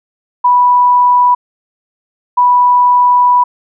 sine tone pair in turn, 984 / 984 Hz, B5 / B5, -7 / -7 cents, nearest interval unison, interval 0 cents, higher neither, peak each -5 dBFS, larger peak neither, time 0.44-1.35 / 2.37-3.44 s, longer second, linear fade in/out 10 ms, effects none

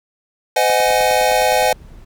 square chord, Ab dominant seventh, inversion first, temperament equal with one note detuned, 509.8 / 622.3 / 740 / 830.6 Hz, C5 / Eb5 / Gb5 / Ab5, -45 / 0 / 0 / 0 cents, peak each -19 dBFS, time 0.56-1.73 s, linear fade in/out 5 ms
click train, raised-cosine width 1 ms, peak -19 dBFS, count 11, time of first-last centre 0.7-1.728 s, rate 9.73 Hz
brown noise, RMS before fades -39 dBFS, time 0.85-2.05 s, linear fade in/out 10 ms
effects none

